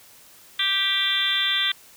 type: harmonic tone with a mistuned harmonic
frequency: 392 Hz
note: G4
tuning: in tune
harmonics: 3 / 4 / 5 / 6 / 7 / 8 / 9 / 10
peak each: -35 / -30 / -28 / -32 / -35 / -26 / -23 / -34 dBFS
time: 0.59-1.72 s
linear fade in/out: 5 ms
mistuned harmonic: 8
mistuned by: +29 cents
effects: white hiss -50 dBFS RMS until 1.96 s